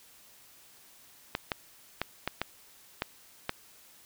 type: clicks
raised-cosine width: 0.3 ms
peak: -13 dBFS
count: 7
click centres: 1.351 / 1.518 / 2.016 / 2.276 / 2.416 / 3.021 / 3.494 s
effects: white hiss -57 dBFS RMS until 4.05 s